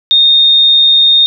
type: tone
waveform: sine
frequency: 3679 Hz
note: A#7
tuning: 24 cents flat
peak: -4 dBFS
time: 0.11-1.26 s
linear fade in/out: 0 ms
effects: none